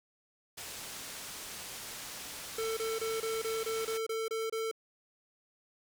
white low-pass noise, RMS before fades -44 dBFS, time 0.57-3.98 s, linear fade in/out 10 ms, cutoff 10000 Hz, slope 12 dB/octave
square tone bursts, 446.6 Hz, A4, 26 cents sharp, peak -33 dBFS, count 10, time 2.58-4.714 s, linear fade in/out 5 ms, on 190 ms, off 26 ms
effects none

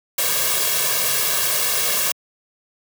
white noise with comb filter, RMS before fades -20 dBFS, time 0.18-2.12 s, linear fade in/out 5 ms, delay 1.8 ms, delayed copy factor +1, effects high-pass 150 Hz 12 dB/octave

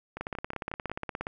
two click trains, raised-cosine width 0.5 ms, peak -22 / -18 dBFS, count 5 / 19, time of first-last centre 0.17-0.897 / 0.21-1.269 s, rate 5.5 / 17 Hz, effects none

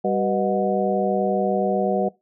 sine tone cluster, 196.2 / 380.7 / 490 / 619 / 731 Hz, G3 / F#4 / B4 / D#5 / F#5, +2 / +49 / -14 / -9 / -21 cents, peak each -25 dBFS, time 0.04-2.09 s, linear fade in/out 10 ms, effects noise-tail reverb RT60 0.2 s tail -21 dB re dry

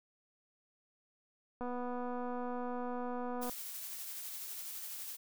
click train, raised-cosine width 1 ms, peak -28 dBFS, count 465, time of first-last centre 1.61-3.496 s, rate 246 Hz
blue noise with tremolo, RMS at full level -43 dBFS, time 3.41-5.17 s, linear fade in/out 20 ms, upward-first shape sine, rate 12 Hz, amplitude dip 25%
effects none

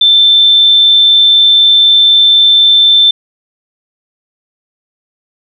sine tone, 3548 Hz, A7, 14 cents sharp, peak -3 dBFS, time 0.01-3.11 s, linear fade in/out 5 ms, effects none

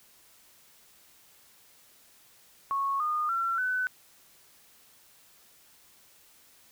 sine tone with pitch steps, 1102 / 1222.7 / 1356.7 / 1505.4 Hz, C#6 / D#6 / E6 / F#6, -11 / -31 / +49 / +29 cents, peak -26 dBFS, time 2.71-3.87 s, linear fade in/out 0 ms, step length 290 ms, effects white hiss -59 dBFS RMS until 6.71 s

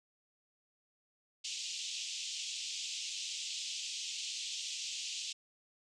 pink band-pass noise, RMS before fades -41 dBFS, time 1.44-5.33 s, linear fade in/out 10 ms, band 2700 to 7600 Hz, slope 48 dB/octave, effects none

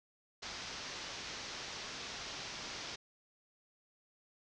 white low-pass noise, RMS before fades -45 dBFS, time 0.42-2.96 s, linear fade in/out 10 ms, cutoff 6100 Hz, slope 48 dB/octave, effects none

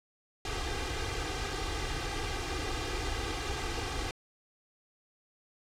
pink noise with comb filter, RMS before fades -34 dBFS, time 0.45-4.11 s, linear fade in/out 2 ms, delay 2.5 ms, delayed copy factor +0.9, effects low-pass 6000 Hz 12 dB/octave

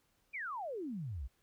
sine exponential sweep, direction down, 2477 to 55 Hz, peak -38 dBFS, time 0.33-1.28 s, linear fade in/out 20 ms, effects pink hiss -75 dBFS RMS until 1.42 s

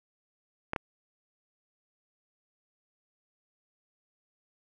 clicks, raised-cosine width 0.5 ms, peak -15 dBFS, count 2, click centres 0.734 / 0.762 s, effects none

